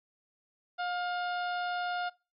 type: harmonic tone with a mistuned harmonic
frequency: 713 Hz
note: F5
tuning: 36 cents sharp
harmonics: 1 / 2 / 3 / 4 / 5 / 6 / 7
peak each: -33 / -36 / -51 / -47 / -47 / -50 / -56 dBFS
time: 0.78-2.1 s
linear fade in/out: 20 ms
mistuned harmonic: 2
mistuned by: -16 cents
effects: noise-tail reverb RT60 0.3 s tail -23 dB re dry + AAC 48 kbps